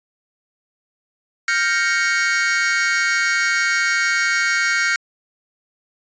45% pulse chord, G half-diminished seventh, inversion third, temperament equal, 1396.9 / 1568 / 1864.7 / 2217 Hz, F6 / G6 / Bb6 / Db7, 0 / 0 / 0 / 0 cents, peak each -22 dBFS, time 1.48-4.96 s, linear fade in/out 2 ms, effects resampled to 16000 Hz

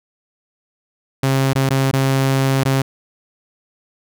sawtooth tone with dropouts, 134.6 Hz, C3, 49 cents sharp, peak -10 dBFS, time 1.23-2.82 s, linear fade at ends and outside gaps 5 ms, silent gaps 1.533-1.553 / 1.693-1.705 / 1.913-1.932 / 2.636-2.652 s, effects none

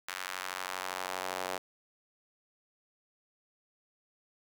sawtooth tone with high-pass filter sweep, 92.5 Hz, F#2, in tune, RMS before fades -38 dBFS, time 0.08-1.58 s, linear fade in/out 5 ms, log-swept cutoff 1500 to 610 Hz, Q 1.2, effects none

